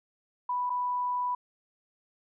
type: tone with dropouts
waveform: sine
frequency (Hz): 987.8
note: B5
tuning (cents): 0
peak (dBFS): -27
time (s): 0.49-1.35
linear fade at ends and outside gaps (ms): 5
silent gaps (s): 0.697-0.701
effects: none